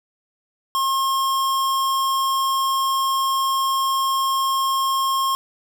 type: tone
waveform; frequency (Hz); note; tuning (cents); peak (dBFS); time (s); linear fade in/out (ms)
square; 1074; C6; +45; -19; 0.75-5.35; 0
effects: none